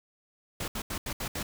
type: noise bursts at uneven times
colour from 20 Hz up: pink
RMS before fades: -34 dBFS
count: 6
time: 0.6-0.68 / 0.75-0.82 / 0.9-0.98 / 1.06-1.13 / 1.2-1.28 / 1.35-1.43 s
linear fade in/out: 5 ms
effects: none